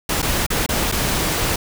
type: noise with dropouts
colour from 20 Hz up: pink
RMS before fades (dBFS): -20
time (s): 0.09-1.56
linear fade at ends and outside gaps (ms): 5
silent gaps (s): 0.219-0.226 / 0.465-0.502 / 0.663-0.689 / 0.916-0.922
effects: none